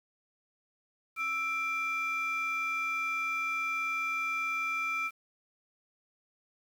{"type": "tone pair together", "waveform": "sine", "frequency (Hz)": [1318.5, 2360], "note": ["E6", "D7"], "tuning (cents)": [0, 8], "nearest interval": "minor seventh", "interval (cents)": 1008, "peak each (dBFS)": [-32, -30], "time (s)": [1.16, 5.11], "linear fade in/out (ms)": 50, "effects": ["tanh soft clip ceiling -26 dBFS", "9-bit"]}